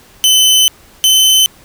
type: tone pair in turn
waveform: sawtooth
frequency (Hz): 3040 / 3054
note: F#7 / G7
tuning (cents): +46 / -46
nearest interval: unison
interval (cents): 8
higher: second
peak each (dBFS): -3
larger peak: neither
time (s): 0.24-0.68 / 1.04-1.46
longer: first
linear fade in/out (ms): 0
effects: pink hiss -43 dBFS RMS until 1.64 s